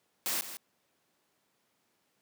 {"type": "noise with echo", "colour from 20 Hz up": "white", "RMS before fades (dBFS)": -32, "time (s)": [0.26, 0.41], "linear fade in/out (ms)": 0, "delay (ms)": 160, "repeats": 1, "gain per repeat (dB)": -11, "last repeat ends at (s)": 0.57, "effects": ["pink hiss -74 dBFS RMS until 2.21 s", "high-pass 200 Hz 12 dB/octave"]}